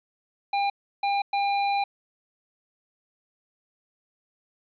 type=tone bursts at uneven times; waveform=square; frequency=802 Hz; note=G5; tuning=39 cents sharp; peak=-23 dBFS; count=3; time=0.53-0.7 / 1.03-1.22 / 1.33-1.84 s; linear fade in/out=5 ms; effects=resampled to 11025 Hz + 10-bit